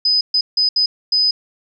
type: tone bursts at uneven times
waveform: sine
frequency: 5010 Hz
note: D#8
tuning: 11 cents sharp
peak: -12 dBFS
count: 5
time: 0.05-0.21 / 0.34-0.41 / 0.57-0.69 / 0.76-0.86 / 1.12-1.31 s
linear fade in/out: 5 ms
effects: none